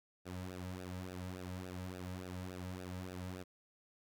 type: tone with flanger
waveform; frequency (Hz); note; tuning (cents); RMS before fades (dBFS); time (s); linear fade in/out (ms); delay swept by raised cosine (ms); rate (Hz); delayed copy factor
sawtooth; 91.5; F#2; -19; -45; 0.25-3.44; 20; 0.93 to 2.83; 3.5; -0.9
effects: none